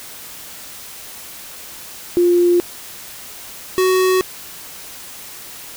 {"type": "tone pair in turn", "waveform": ["sine", "square"], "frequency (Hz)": [350.5, 372.3], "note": ["F4", "F#4"], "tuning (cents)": [6, 11], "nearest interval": "minor second", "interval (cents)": 105, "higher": "second", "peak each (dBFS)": [-10, -13], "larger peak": "first", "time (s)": [[2.17, 2.6], [3.78, 4.21]], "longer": "neither", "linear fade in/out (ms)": 0, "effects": ["white hiss -35 dBFS RMS until 5.76 s"]}